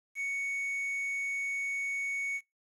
triangle tone with quantisation, 2225 Hz, C#7, 6 cents sharp, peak -30 dBFS, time 0.15-2.41 s, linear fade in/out 50 ms, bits 9, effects noise-tail reverb RT60 0.2 s tail -23 dB re dry + low-pass 11000 Hz 12 dB/octave

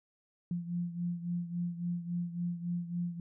sine beating tone pair, 173 / 176.6 Hz, F3 / F3, -16 / +20 cents, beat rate 3.6 Hz, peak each -34 / -39 dBFS, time 0.51-3.2 s, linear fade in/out 2 ms, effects none

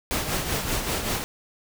pink noise with tremolo, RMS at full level -25 dBFS, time 0.11-1.24 s, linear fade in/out 0 ms, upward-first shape sine, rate 5.2 Hz, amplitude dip 50%, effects none

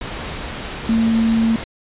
sine tone in noise, 226.2 Hz, A3, 48 cents sharp, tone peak -13 dBFS, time 0.89-1.56 s, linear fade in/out 2 ms, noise pink, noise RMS -28 dBFS, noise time 0.01-1.64 s, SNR +12 dB, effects resampled to 8000 Hz

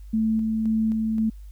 sine tone with tremolo, 220.7 Hz, A3, 5 cents sharp, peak -19 dBFS, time 0.13-1.3 s, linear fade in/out 10 ms, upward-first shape square, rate 1.9 Hz, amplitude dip 25%, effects added 50 Hz sine -38 dBFS peak until 1.51 s + white hiss -64 dBFS RMS until 1.51 s

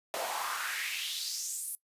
pink noise with high-pass filter sweep, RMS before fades -36 dBFS, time 0.14-1.75 s, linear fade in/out 0 ms, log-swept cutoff 570 to 11000 Hz, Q 3.5, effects noise-tail reverb RT60 0.1 s tail -20 dB re dry + resampled to 32000 Hz

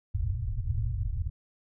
white low-pass noise, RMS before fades -30 dBFS, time 0.14-1.3 s, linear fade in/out 10 ms, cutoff 120 Hz, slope 96 dB/octave, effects none

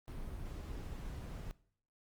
brown noise, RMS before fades -44 dBFS, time 0.08-1.51 s, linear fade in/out 0 ms, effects noise-tail reverb RT60 0.6 s tail -20 dB re dry + Opus 32 kbps

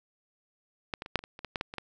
clicks, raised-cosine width 0.3 ms, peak -15 / -21 / -26 / -8 / -24 / -27 / -28 / -21 / -15 / -15 / -24 / -19 dBFS, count 12, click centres 0.938 / 1.021 / 1.061 / 1.157 / 1.191 / 1.239 / 1.391 / 1.447 / 1.558 / 1.611 / 1.739 / 1.783 s, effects none

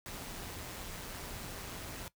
pink noise with amplitude modulation, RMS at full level -42 dBFS, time 0.06-2.08 s, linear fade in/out 0 ms, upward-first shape sine, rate 186 Hz, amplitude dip 45%, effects noise-tail reverb RT60 0.1 s tail -18 dB re dry

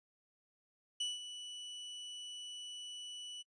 40% pulse tone with ADSR envelope, 2960 Hz, F#7, in tune, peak -33 dBFS, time 1-3.43 s, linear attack 7 ms, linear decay 180 ms, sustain -11 dB, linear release 21 ms, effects noise-tail reverb RT60 0.1 s tail -25 dB re dry + resampled to 22050 Hz

